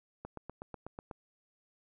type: click train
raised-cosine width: 1 ms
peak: -28 dBFS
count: 8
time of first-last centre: 0.25-1.112 s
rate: 8.12 Hz
effects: none